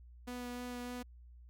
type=tone with vibrato; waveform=sawtooth; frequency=245.6 Hz; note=B3; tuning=9 cents flat; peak=-37 dBFS; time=0.27-1.03 s; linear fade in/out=10 ms; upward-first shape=sine; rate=3.3 Hz; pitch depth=10 cents each way; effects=added 60 Hz sine -53 dBFS peak until 1.49 s